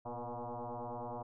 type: tone with frequency modulation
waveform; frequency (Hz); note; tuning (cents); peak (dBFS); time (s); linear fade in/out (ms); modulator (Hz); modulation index
sine; 115.2; A#2; -20; -39; 0.05-1.23; 10; 120; 7.7
effects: none